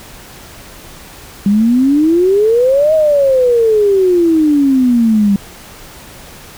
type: exponential two-way sweep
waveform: sine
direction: up then down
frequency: 196 to 638 to 196 Hz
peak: -7 dBFS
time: 1.46-5.36 s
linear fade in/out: 2 ms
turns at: 2.94 s
effects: pink hiss -35 dBFS RMS until 6.57 s